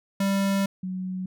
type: tone pair in turn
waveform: square / sine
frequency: 196.5 / 185.47 Hz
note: G3 / F#3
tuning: +4 / +4 cents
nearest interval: minor second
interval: 100 cents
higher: first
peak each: -22 / -28 dBFS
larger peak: first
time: 0.2-0.66 / 0.83-1.26 s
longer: first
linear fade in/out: 5 ms
effects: none